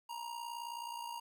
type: tone with amplitude modulation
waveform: square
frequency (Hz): 941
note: A#5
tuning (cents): +16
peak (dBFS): -39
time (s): 0.09-1.2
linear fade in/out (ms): 10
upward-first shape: sine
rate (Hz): 59.1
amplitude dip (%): 65
effects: 12-bit